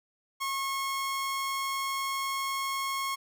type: tone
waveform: sawtooth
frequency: 1088 Hz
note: C#6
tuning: 33 cents flat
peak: -26 dBFS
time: 0.4-3.16 s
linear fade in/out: 20 ms
effects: none